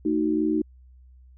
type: chord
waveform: sine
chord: D# diminished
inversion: second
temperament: just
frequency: 224 / 311.1 / 373.4 Hz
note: A3 / D#4 / F#4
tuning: +31 / 0 / +16 cents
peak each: -28 / -22 / -28 dBFS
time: 0.05-0.62 s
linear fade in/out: 5 ms
effects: added 63 Hz sine -48 dBFS peak until 1.37 s